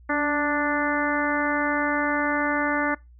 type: harmonic tone with a mistuned harmonic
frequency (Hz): 293.7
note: D4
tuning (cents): 0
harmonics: 1 / 2 / 3 / 4 / 5 / 6 / 7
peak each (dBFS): -26 / -29 / -30 / -30 / -29 / -29 / -32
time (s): 0.09-2.95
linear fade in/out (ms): 10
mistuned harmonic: 1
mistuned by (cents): -30
effects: noise-tail reverb RT60 0.2 s tail -22 dB re dry + added 60 Hz sine -47 dBFS peak until 3.19 s